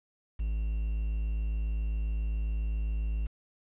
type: tone with quantisation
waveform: triangle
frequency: 53.7 Hz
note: A1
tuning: 41 cents flat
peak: -26 dBFS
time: 0.39-3.27 s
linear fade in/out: 10 ms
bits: 9
effects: resampled to 8000 Hz